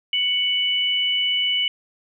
sine tone pair together, 2231 / 2968 Hz, C#7 / F#7, +11 / +5 cents, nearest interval perfect fourth, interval 494 cents, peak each -26 / -19 dBFS, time 0.13-1.68 s, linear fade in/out 2 ms, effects none

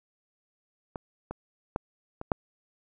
clicks, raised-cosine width 1 ms, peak -21 / -21 / -14 / -22 / -9 dBFS, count 5, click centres 0.958 / 1.31 / 1.761 / 2.214 / 2.318 s, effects none

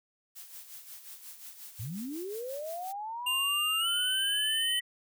blue noise with tremolo, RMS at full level -45 dBFS, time 0.35-2.93 s, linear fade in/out 20 ms, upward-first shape sine, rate 5.6 Hz, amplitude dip 60%
sine linear sweep, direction up, 92.5 to 1941 Hz, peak -35 dBFS, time 1.79-4.81 s, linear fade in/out 10 ms
square tone with pitch glide, 2800 to 3036 Hz, F7 to F#7, +4 to +44 cents, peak -28 dBFS, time 3.26-4.8 s, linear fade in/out 10 ms, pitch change +140 cents, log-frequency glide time 3.79-3.88 s
effects none

